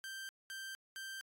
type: tone bursts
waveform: sawtooth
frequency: 1568 Hz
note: G6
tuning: in tune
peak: -40 dBFS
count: 3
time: 0.04-1.21 s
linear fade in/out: 0 ms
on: 250 ms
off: 210 ms
effects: AAC 64 kbps